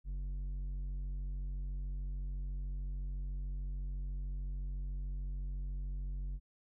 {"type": "tone with low-pass filter", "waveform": "square", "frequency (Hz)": 46.88, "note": "F#1", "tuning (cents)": 23, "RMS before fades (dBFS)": -39, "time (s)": [0.04, 6.4], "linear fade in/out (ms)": 50, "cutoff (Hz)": 120, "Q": 0.66, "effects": []}